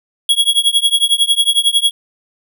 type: tone with tremolo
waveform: square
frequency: 3322 Hz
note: G#7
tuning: in tune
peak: -7 dBFS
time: 0.29-1.91 s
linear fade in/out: 2 ms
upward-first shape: triangle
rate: 11 Hz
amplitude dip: 100%
effects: none